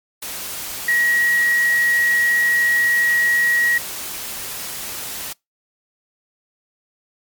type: tone in noise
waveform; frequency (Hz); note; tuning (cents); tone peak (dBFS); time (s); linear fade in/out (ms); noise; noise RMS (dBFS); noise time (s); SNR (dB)
sine; 1905; A#6; +37; -14; 0.88-3.78; 5; white; -29; 0.22-5.33; +12
effects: noise-tail reverb RT60 0.2 s tail -26 dB re dry + MP3 96 kbps